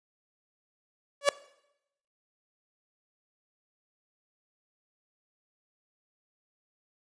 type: tone with exponential growth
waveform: sawtooth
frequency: 569 Hz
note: C#5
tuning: 45 cents sharp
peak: -12 dBFS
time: 1.21-1.29 s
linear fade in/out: 2 ms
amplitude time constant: 16 ms
effects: noise-tail reverb RT60 0.8 s tail -19 dB re dry + resampled to 22050 Hz